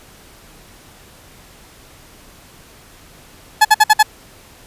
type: tone bursts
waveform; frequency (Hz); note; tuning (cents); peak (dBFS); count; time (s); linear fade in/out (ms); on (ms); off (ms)
30% pulse; 856; A5; -48; -3; 5; 3.61-4.03; 10; 40; 55
effects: pink hiss -44 dBFS RMS until 4.66 s + resampled to 32000 Hz